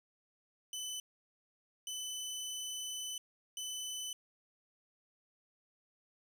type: tone bursts at uneven times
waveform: 20% pulse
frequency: 3010 Hz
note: F#7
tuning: 29 cents sharp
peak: -34 dBFS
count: 3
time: 0.73-1 / 1.87-3.18 / 3.57-4.13 s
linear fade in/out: 2 ms
effects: none